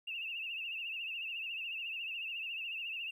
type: tone with vibrato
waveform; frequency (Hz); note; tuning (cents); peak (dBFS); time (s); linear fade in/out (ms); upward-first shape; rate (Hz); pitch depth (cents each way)
triangle; 2700; E7; +41; -34; 0.07-3.11; 10; triangle; 14; 110
effects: tanh soft clip ceiling -36 dBFS